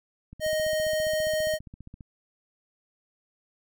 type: click train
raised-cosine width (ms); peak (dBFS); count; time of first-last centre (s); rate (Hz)
5; -31; 26; 0.33-2.008; 14.9
type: tone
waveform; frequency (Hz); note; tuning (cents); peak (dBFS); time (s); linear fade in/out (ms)
square; 622.3; D#5; 0; -25; 0.4-1.59; 50
effects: none